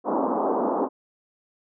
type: band-pass noise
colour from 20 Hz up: pink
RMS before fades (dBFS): -24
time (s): 0.04-0.89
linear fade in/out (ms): 50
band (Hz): 230 to 1100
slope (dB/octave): 48
effects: none